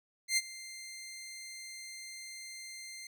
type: tone with ADSR envelope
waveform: 15% pulse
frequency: 2093 Hz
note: C7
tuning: in tune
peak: -19 dBFS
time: 0.28-3.07 s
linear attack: 91 ms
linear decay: 37 ms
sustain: -19 dB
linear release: 3 ms
effects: none